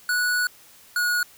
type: tone pair in turn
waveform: square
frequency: 1470 / 1451.4 Hz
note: F#6 / F#6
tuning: -12 / -34 cents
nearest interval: unison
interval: 22 cents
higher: first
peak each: -21 dBFS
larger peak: neither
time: 0.09-0.47 / 0.96-1.23 s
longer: first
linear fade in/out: 2 ms
effects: white hiss -51 dBFS RMS until 1.37 s